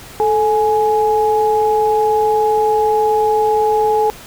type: tone pair together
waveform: sine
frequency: 436.5 / 837 Hz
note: A4 / G#5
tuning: -14 / +13 cents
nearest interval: major seventh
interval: 1127 cents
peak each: -14 dBFS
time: 0.2-4.1 s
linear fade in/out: 0 ms
effects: pink hiss -36 dBFS RMS until 4.26 s